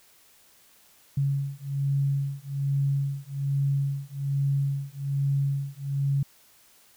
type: beating tone pair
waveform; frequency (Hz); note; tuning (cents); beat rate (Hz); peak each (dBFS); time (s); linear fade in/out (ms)
sine; 138.59 / 139.79; C#3 / C#3; 0 / +15; 1.2; -27; 1.17-6.23; 5
effects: white hiss -58 dBFS RMS until 6.96 s